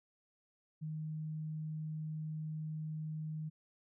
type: tone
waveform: sine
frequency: 155.56 Hz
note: D#3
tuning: in tune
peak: -38 dBFS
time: 0.81-3.5 s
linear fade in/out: 20 ms
effects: none